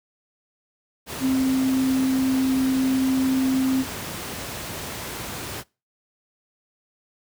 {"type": "tone in noise", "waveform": "sine", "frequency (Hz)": 262.7, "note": "C4", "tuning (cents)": 7, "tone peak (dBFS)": -18, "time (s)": [1.2, 3.85], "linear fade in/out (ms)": 50, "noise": "pink", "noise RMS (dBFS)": -32, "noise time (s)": [1.06, 5.64], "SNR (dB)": 11, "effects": ["noise-tail reverb RT60 0.3 s tail -24 dB re dry", "high-pass 80 Hz 12 dB/octave"]}